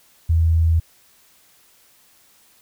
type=tone; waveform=sine; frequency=81.9 Hz; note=E2; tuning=11 cents flat; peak=-13 dBFS; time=0.29-0.8 s; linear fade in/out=10 ms; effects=white hiss -55 dBFS RMS until 2.61 s